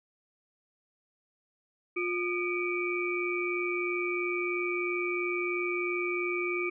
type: tone cluster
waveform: sine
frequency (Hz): 354 / 1221 / 2301 / 2424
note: F4 / D#6 / D7 / D#7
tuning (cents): +23 / -33 / -36 / -46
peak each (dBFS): -31 / -39 / -33 / -38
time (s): 1.96-6.7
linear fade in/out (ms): 10
effects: none